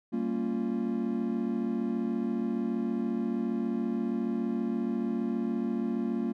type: chord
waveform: triangle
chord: G half-diminished seventh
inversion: none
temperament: equal with one note detuned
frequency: 196 / 230.7 / 277.2 / 349.2 Hz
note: G3 / Bb3 / Db4 / F4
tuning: 0 / -18 / 0 / 0 cents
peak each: -34 / -28 / -34 / -34 dBFS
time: 0.12-6.33 s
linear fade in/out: 20 ms
effects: none